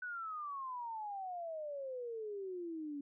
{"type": "exponential sweep", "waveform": "sine", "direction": "down", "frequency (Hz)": [1500, 280], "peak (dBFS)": -40, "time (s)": [0.02, 3.01], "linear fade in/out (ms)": 5, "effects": []}